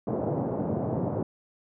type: band-pass noise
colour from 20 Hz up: pink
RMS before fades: -29 dBFS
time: 0.07-1.23 s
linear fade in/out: 5 ms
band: 120 to 730 Hz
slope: 24 dB/octave
effects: none